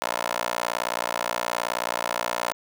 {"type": "tone with high-pass filter", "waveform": "15% pulse", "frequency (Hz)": 58.9, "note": "A#1", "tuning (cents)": 19, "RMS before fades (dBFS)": -28, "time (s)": [0.02, 2.53], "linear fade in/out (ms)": 0, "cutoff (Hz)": 770, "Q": 1.7, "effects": []}